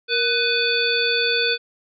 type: harmonic tone with a mistuned harmonic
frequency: 498.2 Hz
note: B4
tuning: 15 cents sharp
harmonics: 1 / 3 / 5 / 7 / 9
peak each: -24 / -24 / -24 / -24 / -24 dBFS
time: 0.08-1.58 s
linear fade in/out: 50 ms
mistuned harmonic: 1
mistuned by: -100 cents
effects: none